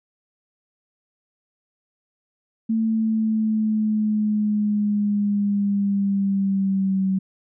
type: linear sweep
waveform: sine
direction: down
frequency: 223.8 to 190 Hz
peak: -18 dBFS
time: 2.69-7.19 s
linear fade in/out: 10 ms
effects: none